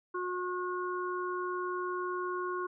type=harmonic tone; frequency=361.7 Hz; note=F#4; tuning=39 cents flat; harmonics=1 / 3 / 4; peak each=-35 / -36 / -41 dBFS; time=0.14-2.67 s; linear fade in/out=10 ms; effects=none